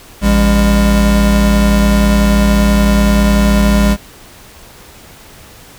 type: tone pair together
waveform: square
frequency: 56.01 / 201.9 Hz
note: A1 / G#3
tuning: +32 / -49 cents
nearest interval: octave + minor seventh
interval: 2219 cents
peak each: -11 dBFS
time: 0.21-3.97 s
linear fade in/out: 50 ms
effects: pink hiss -38 dBFS RMS until 5.78 s